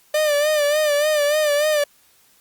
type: tone with vibrato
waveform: 45% pulse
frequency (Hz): 597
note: D5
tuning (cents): +28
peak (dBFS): -16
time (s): 0.14-1.84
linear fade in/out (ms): 5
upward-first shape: sine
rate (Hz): 3.4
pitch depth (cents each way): 61
effects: white hiss -56 dBFS RMS until 2.4 s + Opus 48 kbps